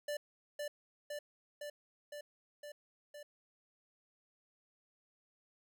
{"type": "tone with echo", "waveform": "square", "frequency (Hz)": 587.3, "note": "D5", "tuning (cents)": 0, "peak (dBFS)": -37, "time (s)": [0.08, 0.17], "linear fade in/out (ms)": 5, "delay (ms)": 510, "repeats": 6, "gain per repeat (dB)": -2, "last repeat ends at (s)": 3.23, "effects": []}